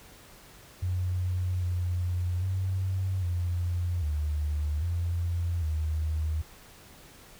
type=tone with pitch steps; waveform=sine; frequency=90.8 / 89 / 94.3 / 87.8 / 75.1 / 86 / 78.1 Hz; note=F#2 / F2 / F#2 / F2 / D2 / F2 / D#2; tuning=-32 / +33 / +33 / +10 / +39 / -26 / +7 cents; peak=-26 dBFS; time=0.82-6.42 s; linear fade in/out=10 ms; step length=800 ms; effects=pink hiss -52 dBFS RMS until 7.39 s